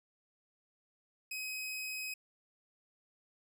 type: tone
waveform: sawtooth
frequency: 2531 Hz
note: D#7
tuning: 29 cents sharp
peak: -35 dBFS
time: 1.31-2.14 s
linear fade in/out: 5 ms
effects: none